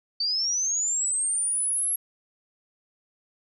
sine linear sweep, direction up, 4542 to 11310 Hz, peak -23 dBFS, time 0.2-1.96 s, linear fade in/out 5 ms, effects none

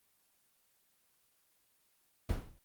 brown noise with exponential decay, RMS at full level -28 dBFS, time 2.29-2.59 s, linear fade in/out 5 ms, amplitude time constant 65 ms, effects white hiss -73 dBFS RMS until 2.64 s + Opus 24 kbps

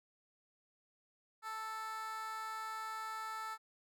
15% pulse tone with high-pass filter, 440 Hz, A4, in tune, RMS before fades -43 dBFS, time 1.42-3.58 s, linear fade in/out 50 ms, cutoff 1100 Hz, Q 6.1, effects none

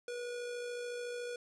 square tone with amplitude modulation, 484.7 Hz, B4, 32 cents flat, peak -38 dBFS, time 0.08-1.36 s, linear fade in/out 2 ms, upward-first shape sine, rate 53.8 Hz, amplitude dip 30%, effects resampled to 22050 Hz

